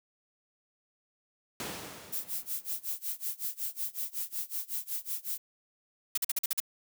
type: noise with exponential decay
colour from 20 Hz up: pink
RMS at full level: -35 dBFS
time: 1.6-2.94 s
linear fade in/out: 1 ms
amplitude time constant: 290 ms
type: noise with tremolo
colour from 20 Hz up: violet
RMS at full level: -33 dBFS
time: 2.12-5.38 s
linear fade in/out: 10 ms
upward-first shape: sine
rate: 5.4 Hz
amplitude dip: 95%
type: noise bursts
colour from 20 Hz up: blue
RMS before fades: -29 dBFS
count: 7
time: 6.15-6.602 s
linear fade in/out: 5 ms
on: 26 ms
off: 45 ms
effects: high-pass 150 Hz 12 dB/octave